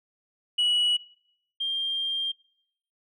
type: tone pair in turn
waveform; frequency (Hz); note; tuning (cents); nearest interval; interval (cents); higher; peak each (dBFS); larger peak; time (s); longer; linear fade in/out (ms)
sine; 2930 / 3193; F#7 / G7; -18 / +31; minor second; 149; second; -18 / -25; first; 0.58-0.97 / 1.6-2.32; second; 10
effects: noise-tail reverb RT60 0.7 s tail -23 dB re dry + tanh soft clip ceiling -19 dBFS